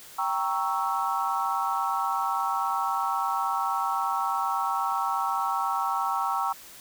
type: chord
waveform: sine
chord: G diminished seventh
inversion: none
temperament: equal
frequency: 784 / 932.3 / 1108.7 / 1318.5 Hz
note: G5 / Bb5 / Db6 / Fb6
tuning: 0 / 0 / 0 / 0 cents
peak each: -30 dBFS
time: 0.18-6.53 s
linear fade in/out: 10 ms
effects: white hiss -47 dBFS RMS until 6.8 s

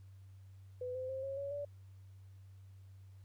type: tone with pitch steps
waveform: sine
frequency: 500 / 514.4 / 529.1 / 544.3 / 559.9 / 576 Hz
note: B4 / C5 / C5 / C#5 / C#5 / D5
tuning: +21 / -30 / +19 / -32 / +17 / -34 cents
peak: -38 dBFS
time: 0.81-1.65 s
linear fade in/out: 5 ms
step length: 140 ms
effects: added 96 Hz sine -53 dBFS peak until 3.24 s + pink hiss -75 dBFS RMS until 3.24 s

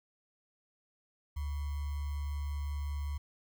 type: tone with sample-and-hold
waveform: sine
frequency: 72.3 Hz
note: D2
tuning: 27 cents flat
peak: -33 dBFS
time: 1.36-3.18 s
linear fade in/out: 10 ms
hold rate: 1050 Hz
effects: none

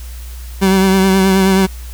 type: tone with vibrato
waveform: 30% pulse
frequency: 191.1 Hz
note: G3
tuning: 44 cents flat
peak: -6 dBFS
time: 0.61-1.67 s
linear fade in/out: 20 ms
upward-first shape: triangle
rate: 9.4 Hz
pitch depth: 37 cents each way
effects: added 60 Hz sine -26 dBFS peak until 1.93 s + white hiss -39 dBFS RMS until 1.93 s

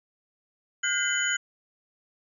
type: tone cluster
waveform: sine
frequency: 1437 / 1580 / 2043 / 3014 / 6840 Hz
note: F6 / G6 / C7 / F#7 / A8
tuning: +49 / +13 / -42 / +31 / -50 cents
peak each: -29 / -30 / -32 / -31 / -30 dBFS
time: 0.83-1.37 s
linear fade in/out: 10 ms
effects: none

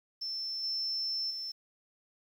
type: tone with level steps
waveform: sine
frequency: 5330 Hz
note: E8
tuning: 18 cents sharp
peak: -34 / -31 / -36 dBFS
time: 0.21-1.52 s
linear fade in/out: 10 ms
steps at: 0.63 / 1.3 s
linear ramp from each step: 10 ms
effects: 10-bit

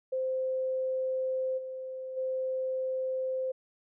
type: tone with level steps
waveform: sine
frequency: 520 Hz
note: C5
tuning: 11 cents flat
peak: -28 / -36 / -29 dBFS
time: 0.12-3.52 s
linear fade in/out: 10 ms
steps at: 1.57 / 2.16 s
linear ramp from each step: 20 ms
effects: none

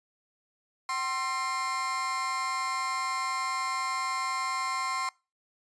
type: tone with amplitude modulation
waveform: 35% pulse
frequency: 1055 Hz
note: C6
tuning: 14 cents sharp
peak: -24 dBFS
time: 0.89-5.09 s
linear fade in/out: 2 ms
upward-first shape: sine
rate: 294 Hz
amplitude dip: 75%
effects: noise-tail reverb RT60 0.3 s tail -24 dB re dry + resampled to 22050 Hz

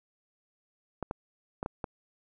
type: clicks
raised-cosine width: 1 ms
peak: -19 dBFS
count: 5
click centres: 1.027 / 1.111 / 1.629 / 1.661 / 1.842 s
effects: none

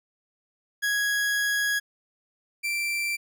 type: tone pair in turn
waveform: 40% pulse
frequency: 1661.2 / 2349 Hz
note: G#6 / D7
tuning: 0 / 0 cents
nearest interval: tritone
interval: 600 cents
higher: second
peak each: -22 / -25 dBFS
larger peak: first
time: 0.82-1.8 / 2.63-3.17 s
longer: first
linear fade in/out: 20 ms
effects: none

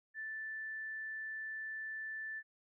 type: tone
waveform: sine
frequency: 1760 Hz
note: A6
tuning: in tune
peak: -40 dBFS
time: 0.14-2.43 s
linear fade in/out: 50 ms
effects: none

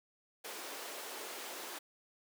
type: high-pass noise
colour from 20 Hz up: pink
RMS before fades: -45 dBFS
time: 0.44-1.79 s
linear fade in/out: 10 ms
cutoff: 350 Hz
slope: 24 dB/octave
effects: none

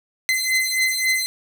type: beating tone pair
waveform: sawtooth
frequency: 2050 / 2053.7 Hz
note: C7 / C7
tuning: -36 / -33 cents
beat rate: 3.7 Hz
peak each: -18 dBFS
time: 0.29-1.26 s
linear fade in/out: 0 ms
effects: none

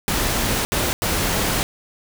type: noise bursts at uneven times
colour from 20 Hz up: pink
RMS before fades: -21 dBFS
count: 3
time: 0.08-0.65 / 0.72-0.93 / 1.02-1.63 s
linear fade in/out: 0 ms
effects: none

